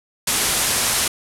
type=low-pass noise; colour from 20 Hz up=white; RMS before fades=-20 dBFS; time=0.27-1.08 s; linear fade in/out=5 ms; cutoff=12000 Hz; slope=48 dB/octave; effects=none